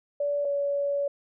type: tone pair in turn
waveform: sine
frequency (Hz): 576 / 567.1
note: D5 / C#5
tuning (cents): -34 / +39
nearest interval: unison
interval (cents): 27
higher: first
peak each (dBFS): -24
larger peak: neither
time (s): 0.2-0.45 / 0.45-1.08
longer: second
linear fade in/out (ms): 5
effects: none